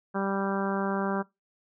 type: harmonic tone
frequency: 196 Hz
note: G3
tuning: in tune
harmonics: 1 / 2 / 3 / 4 / 5 / 6 / 7 / 8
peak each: -30 / -33 / -35 / -36 / -37 / -38 / -38 / -39 dBFS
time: 0.14-1.23 s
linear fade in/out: 20 ms
effects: noise-tail reverb RT60 0.2 s tail -21 dB re dry